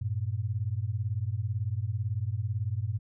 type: beating tone pair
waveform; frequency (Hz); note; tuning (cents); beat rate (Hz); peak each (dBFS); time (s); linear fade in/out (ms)
sine; 96.9 / 114.9; G2 / A#2; -20 / -25; 18; -31; 0.01-2.99; 10
effects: none